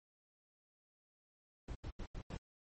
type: noise bursts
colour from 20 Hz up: brown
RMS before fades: -44 dBFS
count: 5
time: 1.68-2.372 s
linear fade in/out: 5 ms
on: 72 ms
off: 83 ms
effects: MP3 32 kbps